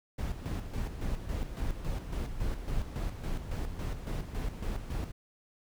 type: noise with tremolo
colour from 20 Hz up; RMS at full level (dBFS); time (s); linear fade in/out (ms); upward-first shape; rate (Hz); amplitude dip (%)
brown; -33; 0.18-5.12; 10; square; 3.6; 55
effects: none